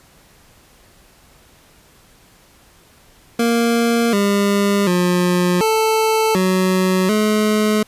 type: tone with pitch steps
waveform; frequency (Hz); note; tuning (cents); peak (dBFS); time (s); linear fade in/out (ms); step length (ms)
25% pulse; 233.4 / 201.4 / 178.5 / 440.6 / 186.2 / 213.3; A#3 / G3 / F3 / A4 / F#3 / G#3; +2 / +47 / +38 / +2 / +11 / +46; -10; 3.39-7.83; 5; 740
effects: pink hiss -50 dBFS RMS until 7.87 s + resampled to 32000 Hz